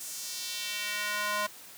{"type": "tone with high-pass filter sweep", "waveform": "square", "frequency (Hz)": 207.9, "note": "G#3", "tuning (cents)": 2, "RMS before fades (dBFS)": -34, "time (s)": [0, 1.47], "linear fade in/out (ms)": 10, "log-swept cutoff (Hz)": [8200, 880], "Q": 1.4, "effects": ["white hiss -49 dBFS RMS until 1.77 s", "high-pass 100 Hz 12 dB/octave"]}